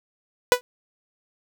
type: tone with exponential decay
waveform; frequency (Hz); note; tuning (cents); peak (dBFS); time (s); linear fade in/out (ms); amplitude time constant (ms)
sawtooth; 493.9; B4; 0; -5; 0.52-0.61; 0; 18
effects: none